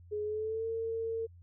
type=tone with pitch glide; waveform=sine; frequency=420 to 452.8 Hz; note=G#4 to A4; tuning=+19 to +50 cents; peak=-32 dBFS; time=0.11-1.27 s; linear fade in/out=20 ms; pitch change=+131 cents; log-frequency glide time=0.23-0.67 s; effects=added 87 Hz sine -52 dBFS peak until 1.42 s